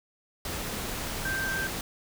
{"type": "tone in noise", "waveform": "sine", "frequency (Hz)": 1568, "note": "G6", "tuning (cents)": 0, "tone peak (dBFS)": -29, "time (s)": [1.25, 1.67], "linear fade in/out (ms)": 2, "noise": "pink", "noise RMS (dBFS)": -34, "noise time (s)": [0.45, 1.81], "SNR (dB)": 2, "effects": []}